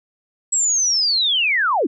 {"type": "linear sweep", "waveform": "sine", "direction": "down", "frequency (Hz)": [7820, 231.3], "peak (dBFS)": -15, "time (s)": [0.52, 1.87], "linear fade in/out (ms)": 10, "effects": []}